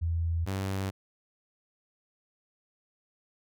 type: tone pair in turn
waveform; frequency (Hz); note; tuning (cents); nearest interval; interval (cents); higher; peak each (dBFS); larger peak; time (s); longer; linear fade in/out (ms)
sine / sawtooth; 83.4 / 96.55; E2 / G2; +21 / -26; minor third; 253; second; -26; neither; 0.01-0.46 / 0.46-0.91; neither; 20
effects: none